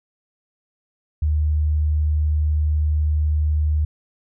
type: tone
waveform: sine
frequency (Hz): 76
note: D#2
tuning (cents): -40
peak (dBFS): -16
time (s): 1.22-3.85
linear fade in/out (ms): 5
effects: none